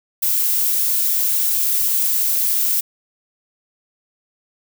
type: noise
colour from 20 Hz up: violet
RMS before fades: -18 dBFS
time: 0.22-2.81 s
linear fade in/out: 10 ms
effects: none